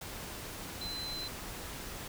sine tone in noise, 4055 Hz, B7, 45 cents sharp, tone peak -38 dBFS, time 0.81-1.28 s, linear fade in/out 5 ms, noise pink, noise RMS -43 dBFS, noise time 0.01-2.08 s, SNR +2 dB, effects none

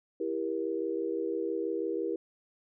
sine chord, E diminished, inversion none, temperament just, 329.6 / 395.6 / 474.7 Hz, E4 / G4 / Bb4, 0 / +16 / +31 cents, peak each -34 dBFS, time 0.2-2.16 s, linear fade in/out 5 ms, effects none

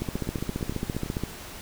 two click trains, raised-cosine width 3 ms, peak -15 / -23 dBFS, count 19 / 9, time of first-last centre 0.02-1.236 / 0.16-1.061 s, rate 14.8 / 8.88 Hz, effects pink hiss -41 dBFS RMS until 1.61 s

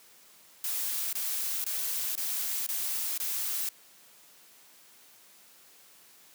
blue noise bursts, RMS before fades -32 dBFS, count 6, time 0.64-3.69 s, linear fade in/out 2 ms, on 490 ms, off 22 ms, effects white hiss -57 dBFS RMS until 6.34 s + high-pass 150 Hz 12 dB/octave

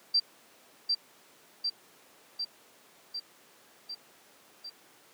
sine tone with echo, 4699 Hz, D8, in tune, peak -21 dBFS, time 0.14-0.2 s, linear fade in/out 10 ms, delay 750 ms, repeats 6, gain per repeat -3 dB, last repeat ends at 4.7 s, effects pink hiss -58 dBFS RMS until 5.13 s + high-pass 300 Hz 12 dB/octave

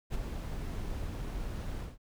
brown noise with ADSR envelope, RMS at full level -30 dBFS, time 0.1-1.98 s, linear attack 43 ms, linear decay 18 ms, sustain -7 dB, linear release 180 ms, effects none

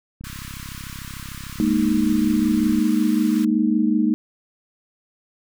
click train, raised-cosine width 5 ms, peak -24 dBFS, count 87, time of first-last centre 0.21-2.785 s, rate 33.4 Hz
pink high-pass noise, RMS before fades -39 dBFS, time 0.24-3.45 s, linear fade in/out 5 ms, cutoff 1000 Hz, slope 96 dB/octave
sine chord, Ab suspended second, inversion none, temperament equal with one note detuned, 207.7 / 233.1 / 308.8 Hz, Ab3 / Bb3 / Eb4, 0 / 0 / -13 cents, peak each -21 / -20 / -20 dBFS, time 1.6-4.14 s, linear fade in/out 0 ms
effects none

